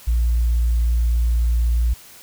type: tone with tanh clipping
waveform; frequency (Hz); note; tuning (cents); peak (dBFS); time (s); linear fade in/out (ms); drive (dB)
triangle; 58.27; A#1; 0; -15; 0.07-1.94; 10; 5
effects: white hiss -44 dBFS RMS until 2.22 s